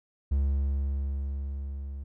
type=tone with level ramp; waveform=triangle; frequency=69.2 Hz; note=C#2; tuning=2 cents flat; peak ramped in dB=-20 to -33 dBFS; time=0.31-2.04 s; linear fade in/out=10 ms; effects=none